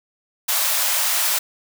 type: high-pass noise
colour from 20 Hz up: white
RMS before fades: -20 dBFS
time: 0.48-1.39 s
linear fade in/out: 10 ms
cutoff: 560 Hz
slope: 96 dB/octave
effects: none